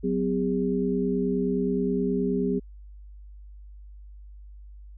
sine tone cluster, 185.1 / 254.6 / 405.1 Hz, F#3 / C4 / G#4, +1 / -47 / -43 cents, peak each -27 dBFS, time 0.03-2.6 s, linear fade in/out 20 ms, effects added 50 Hz sine -42 dBFS peak until 4.97 s

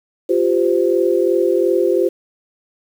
sine chord, F suspended second, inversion none, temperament equal with one note detuned, 349.2 / 392 / 516.3 Hz, F4 / G4 / C5, 0 / 0 / -23 cents, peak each -16 / -17 / -18 dBFS, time 0.29-2.09 s, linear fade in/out 10 ms, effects 7-bit

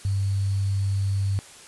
sine tone with sample-and-hold, 98.3 Hz, G2, 5 cents sharp, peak -21 dBFS, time 0.05-1.39 s, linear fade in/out 0 ms, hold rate 4410 Hz, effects white hiss -46 dBFS RMS until 1.67 s + resampled to 24000 Hz

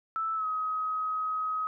sine tone with pitch glide, 1317 to 1266.3 Hz, E6 to D#6, -2 to +30 cents, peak -28 dBFS, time 0.16-1.67 s, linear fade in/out 0 ms, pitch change -68 cents, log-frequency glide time 0.35-0.46 s, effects none

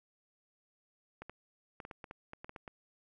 clicks, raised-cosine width 0.5 ms, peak -30 dBFS, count 12, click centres 1.22 / 1.296 / 1.802 / 1.851 / 1.912 / 2.042 / 2.111 / 2.334 / 2.445 / 2.494 / 2.562 / 2.678 s, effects none

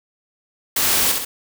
white noise with echo, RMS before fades -19 dBFS, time 0.76-1.12 s, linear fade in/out 5 ms, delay 65 ms, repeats 2, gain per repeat -4 dB, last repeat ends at 1.25 s, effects none

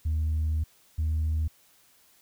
sine tone pair in turn, 78.1 / 78.43 Hz, D#2 / D#2, +7 / +14 cents, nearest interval unison, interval 7 cents, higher second, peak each -22 dBFS, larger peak neither, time 0.05-0.64 / 0.98-1.48 s, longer first, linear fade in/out 10 ms, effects tanh soft clip ceiling -22 dBFS + white hiss -61 dBFS RMS until 2.21 s

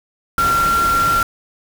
sine tone in noise, 1372 Hz, F6, 31 cents flat, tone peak -13 dBFS, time 0.38-1.23 s, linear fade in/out 2 ms, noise pink, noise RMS -24 dBFS, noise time 0.38-1.23 s, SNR +8 dB, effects none

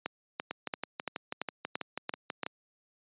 two click trains, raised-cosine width 0.3 ms, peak -18 / -16 dBFS, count 13 / 8, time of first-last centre 0.51-2.464 / 0.06-2.433 s, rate 6.14 / 2.95 Hz, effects high-pass 200 Hz 12 dB/octave + resampled to 8000 Hz

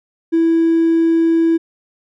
triangle tone with hard clipping, 329.6 Hz, E4, in tune, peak -11 dBFS, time 0.32-1.58 s, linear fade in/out 20 ms, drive 4 dB, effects none

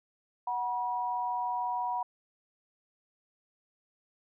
sine tone pair together, 740 / 966.1 Hz, F#5 / B5, 0 / -38 cents, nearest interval perfect fourth, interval 462 cents, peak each -34 / -31 dBFS, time 0.47-2.03 s, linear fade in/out 5 ms, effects none

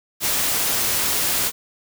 white noise, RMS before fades -21 dBFS, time 0.2-1.52 s, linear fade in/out 50 ms, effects none

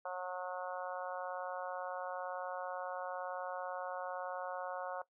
harmonic tone, 182.1 Hz, F#3, 27 cents flat, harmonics 3 / 4 / 5 / 6 / 7 / 8, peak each -42 / -44 / -46 / -48 / -49 / -50 dBFS, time 0.05-5.02 s, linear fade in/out 5 ms, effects noise-tail reverb RT60 0.1 s tail -18 dB re dry

